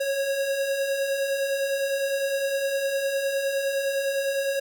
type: beating tone pair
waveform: square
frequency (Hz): 541 / 550.8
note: C#5 / C#5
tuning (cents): -42 / -11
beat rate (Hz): 9.8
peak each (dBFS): -34 / -25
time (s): 0-4.6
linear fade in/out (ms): 10
effects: none